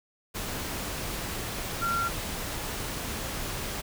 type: tone in noise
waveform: sine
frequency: 1374 Hz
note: F6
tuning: 29 cents flat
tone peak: -26 dBFS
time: 1.81-2.09 s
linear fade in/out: 20 ms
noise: pink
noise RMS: -34 dBFS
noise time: 0.34-3.82 s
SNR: +5 dB
effects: none